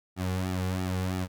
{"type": "tone with flanger", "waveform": "sawtooth", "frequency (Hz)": 92.5, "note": "F#2", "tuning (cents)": 0, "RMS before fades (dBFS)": -30, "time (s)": [0.16, 1.28], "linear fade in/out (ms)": 50, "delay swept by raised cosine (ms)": [1.9, 3.2], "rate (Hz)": 3, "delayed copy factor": -0.9, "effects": []}